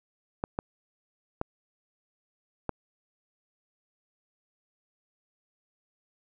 clicks, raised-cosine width 1 ms, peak -15 dBFS, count 4, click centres 0.439 / 0.589 / 1.414 / 2.693 s, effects none

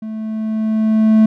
triangle tone with level ramp, 218.6 Hz, A3, 11 cents flat, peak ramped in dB -22 to -4 dBFS, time 0.02-1.26 s, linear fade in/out 5 ms, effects none

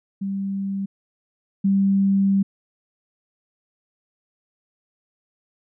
sine tone pair in turn, 196 / 196 Hz, G3 / G3, 0 / 0 cents, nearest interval unison, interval 0 cents, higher neither, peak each -23 / -15 dBFS, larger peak second, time 0.21-0.86 / 1.64-2.43 s, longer second, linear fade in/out 10 ms, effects none

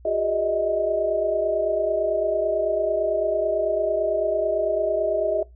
sine tone cluster, 362 / 407.1 / 606 / 635 Hz, F#4 / G#4 / D#5 / D#5, -38 / -35 / -46 / +35 cents, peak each -30 / -28 / -29 / -22 dBFS, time 0.05-5.43 s, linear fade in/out 5 ms, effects noise-tail reverb RT60 0.2 s tail -21 dB re dry + added 60 Hz sine -45 dBFS peak until 5.55 s

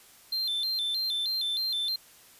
triangle tone with vibrato, 3840 Hz, B7, 49 cents flat, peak -26 dBFS, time 0.32-1.96 s, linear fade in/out 5 ms, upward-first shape square, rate 3.2 Hz, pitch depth 140 cents each way, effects white hiss -55 dBFS RMS until 2.39 s + resampled to 32000 Hz

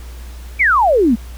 sine exponential sweep, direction down, 2400 to 207.7 Hz, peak -9 dBFS, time 0.59-1.16 s, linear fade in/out 20 ms, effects added 60 Hz sine -29 dBFS peak until 1.37 s + pink hiss -42 dBFS RMS until 1.37 s

